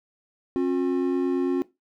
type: tone pair together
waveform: triangle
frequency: 269.9 / 358.9 Hz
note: C#4 / F4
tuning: -46 / +47 cents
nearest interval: perfect fourth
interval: 493 cents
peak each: -22 dBFS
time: 0.56-1.62 s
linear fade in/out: 0 ms
effects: noise-tail reverb RT60 0.2 s tail -18 dB re dry